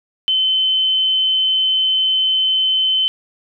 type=tone; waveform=sine; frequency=3062 Hz; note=G7; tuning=41 cents flat; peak=-13 dBFS; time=0.28-3.08 s; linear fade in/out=0 ms; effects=none